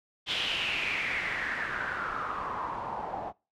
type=noise with low-pass filter sweep; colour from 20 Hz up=white; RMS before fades=-33 dBFS; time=0.26-3.33 s; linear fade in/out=50 ms; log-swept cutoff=3300 to 750 Hz; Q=5.1; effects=noise-tail reverb RT60 0.3 s tail -24 dB re dry